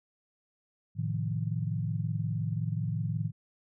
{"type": "chord", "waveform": "sine", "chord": "F dominant seventh", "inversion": "first", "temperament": "equal", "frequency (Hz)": [110, 130.81, 155.56, 174.61], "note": ["A2", "C3", "Eb3", "F3"], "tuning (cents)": [0, 0, 0, 0], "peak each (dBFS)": [-32, -38, -33, -38], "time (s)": [0.95, 3.32], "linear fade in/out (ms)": 50, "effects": []}